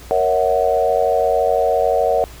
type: chord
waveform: sine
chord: F# dominant seventh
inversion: first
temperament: equal with one note detuned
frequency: 466.2 / 554.4 / 648.3 / 740 Hz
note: A#4 / C#5 / E5 / F#5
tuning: 0 / 0 / -29 / 0 cents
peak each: -19 dBFS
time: 0.11-2.24 s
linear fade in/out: 0 ms
effects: added 60 Hz sine -37 dBFS peak until 2.4 s + pink hiss -41 dBFS RMS until 2.4 s